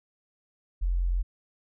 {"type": "tone", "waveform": "sine", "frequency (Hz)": 44.01, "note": "F1", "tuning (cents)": 14, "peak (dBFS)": -23, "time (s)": [0.81, 1.23], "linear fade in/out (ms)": 20, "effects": []}